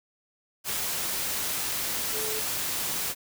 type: tone in noise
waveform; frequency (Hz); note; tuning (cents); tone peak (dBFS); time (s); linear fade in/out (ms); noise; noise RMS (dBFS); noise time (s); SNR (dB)
sine; 433.4; A4; -26; -35; 2.11-2.43; 50; white; -30; 0.64-3.15; -8
effects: none